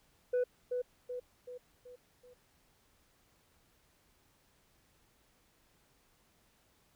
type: tone with echo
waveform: sine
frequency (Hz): 495.7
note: B4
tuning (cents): +6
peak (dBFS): -25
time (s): 0.33-0.44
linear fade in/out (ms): 10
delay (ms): 380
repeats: 5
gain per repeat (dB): -6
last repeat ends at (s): 2.34
effects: tanh soft clip ceiling -27 dBFS + pink hiss -70 dBFS RMS until 6.95 s